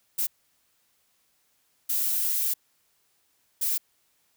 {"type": "noise bursts at uneven times", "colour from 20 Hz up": "violet", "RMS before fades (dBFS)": -26, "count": 3, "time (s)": [[0.18, 0.27], [1.89, 2.54], [3.61, 3.78]], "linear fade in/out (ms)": 10, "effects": ["white hiss -69 dBFS RMS until 4.36 s"]}